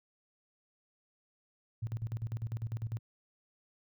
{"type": "tone with tremolo", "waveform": "sine", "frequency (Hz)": 112.4, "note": "A2", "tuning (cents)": 37, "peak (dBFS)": -32, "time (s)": [1.82, 2.99], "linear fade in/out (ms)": 10, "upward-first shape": "square", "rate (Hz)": 10, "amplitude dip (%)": 80, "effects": []}